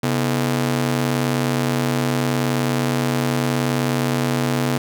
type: ring-modulated tone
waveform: sawtooth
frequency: 189.4 Hz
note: F#3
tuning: 41 cents sharp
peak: -11 dBFS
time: 0.03-4.78 s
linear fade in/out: 5 ms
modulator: 55.1 Hz
effects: none